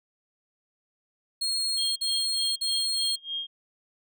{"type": "tone bursts", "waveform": "35% pulse", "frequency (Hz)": 4272, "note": "C8", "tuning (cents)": 35, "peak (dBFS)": -24, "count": 3, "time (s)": [1.41, 3.16], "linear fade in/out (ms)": 10, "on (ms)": 550, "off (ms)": 50}
{"type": "tone with tremolo", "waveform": "sine", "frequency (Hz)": 3231, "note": "G#7", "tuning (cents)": -48, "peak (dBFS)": -28, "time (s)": [1.77, 3.47], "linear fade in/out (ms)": 10, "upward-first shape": "sine", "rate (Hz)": 3.3, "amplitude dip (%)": 95}
{"effects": []}